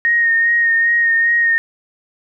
sine tone with vibrato, 1856 Hz, A#6, 8 cents flat, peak -11 dBFS, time 0.05-1.58 s, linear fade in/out 0 ms, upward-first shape sine, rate 2.5 Hz, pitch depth 23 cents each way, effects none

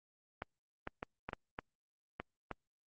clicks, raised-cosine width 0.5 ms, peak -24 dBFS, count 8, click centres 0.421 / 0.874 / 1.029 / 1.29 / 1.332 / 1.589 / 2.2 / 2.513 s, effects Opus 24 kbps

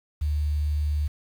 sine tone with quantisation, 74.4 Hz, D2, 23 cents sharp, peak -22 dBFS, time 0.21-1.08 s, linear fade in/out 10 ms, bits 8, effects none

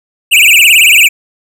square tone with vibrato, 2585 Hz, E7, 34 cents flat, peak -3 dBFS, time 0.31-1.09 s, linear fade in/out 20 ms, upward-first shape triangle, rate 18 Hz, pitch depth 250 cents each way, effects none

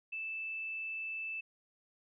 sine tone, 2637 Hz, E7, in tune, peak -37 dBFS, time 0.12-1.41 s, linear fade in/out 10 ms, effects none

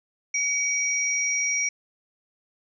sine tone pair together, 2268 / 5715 Hz, C#7 / F8, +39 / +39 cents, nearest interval octave + major third, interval 1600 cents, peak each -25 dBFS, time 0.34-1.69 s, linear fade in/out 5 ms, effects none

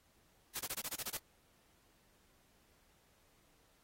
white noise bursts, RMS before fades -40 dBFS, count 9, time 0.55-1.175 s, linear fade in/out 10 ms, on 49 ms, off 23 ms, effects pink hiss -71 dBFS RMS until 3.83 s + AAC 48 kbps

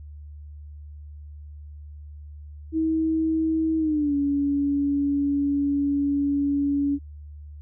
sine tone with pitch glide, 320 to 283.4 Hz, D#4 to C#4, +49 to +38 cents, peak -20 dBFS, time 2.72-6.99 s, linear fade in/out 50 ms, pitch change -211 cents, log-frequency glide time 3.78-4.15 s, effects added 74 Hz sine -38 dBFS peak until 7.61 s

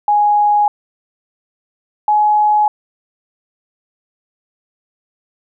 sine tone pair in turn, 830.6 / 842.7 Hz, G#5 / G#5, 0 / +25 cents, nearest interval unison, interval 25 cents, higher second, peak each -9 dBFS, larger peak neither, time 0.08-0.68 / 2.08-2.68 s, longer neither, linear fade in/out 2 ms, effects none

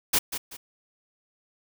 white noise with echo, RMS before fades -21 dBFS, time 0.13-0.19 s, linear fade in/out 10 ms, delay 190 ms, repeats 2, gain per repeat -10 dB, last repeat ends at 0.57 s, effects none

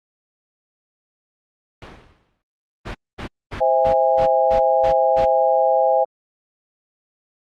pink noise with exponential decay, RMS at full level -33 dBFS, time 1.82-2.42 s, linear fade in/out 2 ms, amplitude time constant 130 ms
pink noise bursts, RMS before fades -28 dBFS, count 8, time 2.85-5.26 s, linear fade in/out 20 ms, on 100 ms, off 230 ms
sine chord, C augmented, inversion none, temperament just, 523.3 / 654.1 / 817.6 Hz, C5 / E5 / G#5, 0 / -14 / -27 cents, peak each -18 dBFS, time 3.6-6.05 s, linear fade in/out 20 ms
effects low-pass 3000 Hz 12 dB/octave + Opus 48 kbps

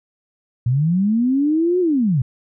sine linear two-way sweep, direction up then down, 114.9 to 370 to 114.9 Hz, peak -14 dBFS, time 0.66-2.22 s, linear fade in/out 5 ms, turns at 1.8 s, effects none

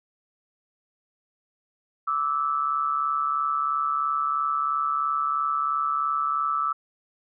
sine tone pair together, 1168 / 1311 Hz, D6 / E6, -10 / -10 cents, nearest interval major second, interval 200 cents, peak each -27 / -24 dBFS, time 2.07-6.73 s, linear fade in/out 10 ms, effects none

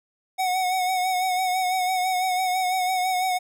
square tone with vibrato, 740 Hz, F#5, in tune, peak -22 dBFS, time 0.38-3.39 s, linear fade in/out 20 ms, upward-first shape sine, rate 6 Hz, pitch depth 37 cents each way, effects none

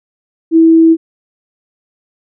sine tone, 326.3 Hz, E4, 18 cents flat, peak -3 dBFS, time 0.51-0.97 s, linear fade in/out 50 ms, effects none

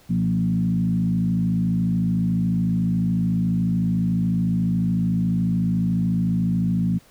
sine tone with frequency modulation, 177.5 Hz, F3, 28 cents sharp, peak -18 dBFS, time 0.09-6.99 s, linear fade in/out 20 ms, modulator 53.9 Hz, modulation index 1, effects pink hiss -54 dBFS RMS until 7.1 s

